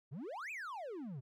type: exponential two-way sweep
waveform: triangle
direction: up then down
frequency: 118.3 to 2650 to 118.3 Hz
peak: -40 dBFS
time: 0.11-1.21 s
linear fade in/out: 20 ms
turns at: 0.51 s
effects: none